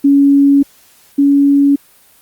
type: tone pair in turn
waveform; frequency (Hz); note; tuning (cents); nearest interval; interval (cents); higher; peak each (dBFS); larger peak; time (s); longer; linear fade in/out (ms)
sine; 280.3 / 281.6; C#4 / C#4; +19 / +27; unison; 8; second; -5 / -6; first; 0.04-0.63 / 1.18-1.76; first; 10
effects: white hiss -47 dBFS RMS until 2.21 s + Opus 32 kbps